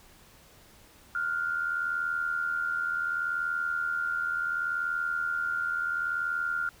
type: tone pair together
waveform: sine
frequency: 1399.3 / 1480 Hz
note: F6 / F#6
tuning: +3 / 0 cents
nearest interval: minor second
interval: 97 cents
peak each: -28 / -35 dBFS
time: 1.15-6.69 s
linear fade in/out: 2 ms
effects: pink hiss -56 dBFS RMS until 6.8 s